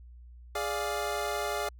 25% pulse chord, D diminished, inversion second, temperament equal, 415.3 / 587.3 / 698.5 Hz, Ab4 / D5 / F5, 0 / 0 / 0 cents, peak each -31 dBFS, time 0.55-1.69 s, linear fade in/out 5 ms, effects added 60 Hz sine -47 dBFS peak until 1.79 s

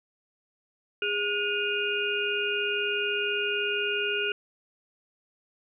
sine tone cluster, 411.1 / 1443 / 2479 / 2823 Hz, G#4 / F#6 / D#7 / F7, -18 / -44 / -7 / +18 cents, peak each -31 dBFS, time 1.02-4.32 s, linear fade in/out 2 ms, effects none

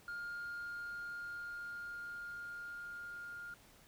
sine tone with level ramp, 1412 Hz, F6, 19 cents sharp, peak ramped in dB -38 to -44 dBFS, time 0.08-3.54 s, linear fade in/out 2 ms, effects tanh soft clip ceiling -40 dBFS + pink hiss -63 dBFS RMS until 3.87 s

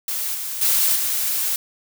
blue noise with level steps, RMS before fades -25 / -28 / -18 / -22 dBFS, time 0.08-1.56 s, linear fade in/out 2 ms, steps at 0.34 / 0.61 / 0.95 s, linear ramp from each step 10 ms, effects none

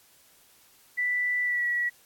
sine tone with pitch glide, 1975.5 to 1932.6 Hz, B6 to B6, 0 to -38 cents, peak -24 dBFS, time 0.97-1.9 s, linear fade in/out 20 ms, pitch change -38 cents, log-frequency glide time 1.43-1.65 s, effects white hiss -59 dBFS RMS until 2.05 s + AAC 64 kbps

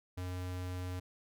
square tone, 90.8 Hz, F#2, 32 cents flat, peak -38 dBFS, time 0.17-1 s, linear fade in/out 10 ms, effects none

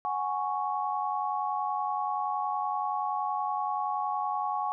sine chord, F# suspended second, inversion none, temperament equal, 740 / 830.6 / 1108.7 Hz, F#5 / G#5 / C#6, 0 / 0 / 0 cents, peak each -34 / -31 / -32 dBFS, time 0.05-4.72 s, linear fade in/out 0 ms, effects none

